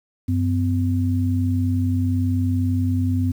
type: tone pair together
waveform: sine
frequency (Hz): 95.25 / 254.3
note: G2 / C4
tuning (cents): -49 / -49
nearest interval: octave + perfect fourth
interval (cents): 1700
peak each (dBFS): -19 / -22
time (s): 0.28-3.32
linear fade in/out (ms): 10
effects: 8-bit